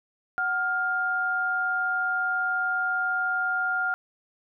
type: tone pair together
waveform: sine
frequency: 745 / 1406.4 Hz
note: F#5 / F6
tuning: +12 / +12 cents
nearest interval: major seventh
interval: 1100 cents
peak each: -31 / -24 dBFS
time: 0.38-3.94 s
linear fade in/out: 0 ms
effects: none